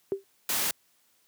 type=tone with exponential decay; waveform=sine; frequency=392 Hz; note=G4; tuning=in tune; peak=-21 dBFS; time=0.12-0.24 s; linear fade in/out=0 ms; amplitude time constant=24 ms
type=noise; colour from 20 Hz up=white; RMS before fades=-28 dBFS; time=0.49-0.71 s; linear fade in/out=2 ms
effects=white hiss -67 dBFS RMS until 1.27 s + high-pass 100 Hz 12 dB/octave